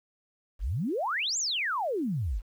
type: exponential two-way sweep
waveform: sine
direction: up then down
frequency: 38.89 to 7580 to 38.89 Hz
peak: -27 dBFS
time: 0.59-2.42 s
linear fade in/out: 50 ms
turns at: 1.38 s
effects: 10-bit